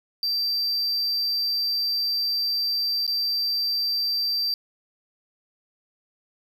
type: tone with dropouts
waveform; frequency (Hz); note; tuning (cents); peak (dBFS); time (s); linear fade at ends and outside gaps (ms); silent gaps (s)
triangle; 4688; D8; -4; -21; 0.23-4.54; 1; 3.066-3.077
effects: none